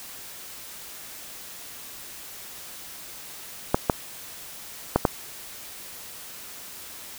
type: clicks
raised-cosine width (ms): 1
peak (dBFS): -3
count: 4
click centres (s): 3.745 / 3.898 / 4.96 / 5.052
effects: white hiss -41 dBFS RMS until 7.18 s